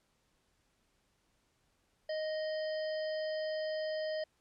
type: harmonic tone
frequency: 622.3 Hz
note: D#5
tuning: in tune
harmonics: 1 / 3 / 5 / 7 / 8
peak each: -34 / -46 / -51 / -54 / -49 dBFS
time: 2.09-4.24 s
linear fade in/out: 5 ms
effects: pink hiss -75 dBFS RMS until 4.4 s + low-pass 10000 Hz 12 dB/octave